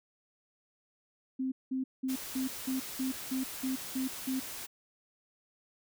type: tone bursts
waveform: sine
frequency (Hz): 261.4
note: C4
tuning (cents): -1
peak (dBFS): -30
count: 10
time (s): 1.39-4.4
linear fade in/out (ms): 10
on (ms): 130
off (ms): 190
type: noise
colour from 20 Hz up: white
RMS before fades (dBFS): -42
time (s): 2.08-4.67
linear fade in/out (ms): 20
effects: none